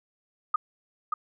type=tone with echo; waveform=sine; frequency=1237 Hz; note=D#6; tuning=10 cents flat; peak=-19 dBFS; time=0.54-0.56 s; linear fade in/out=5 ms; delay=580 ms; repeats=1; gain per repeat=-5 dB; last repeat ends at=1.14 s; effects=none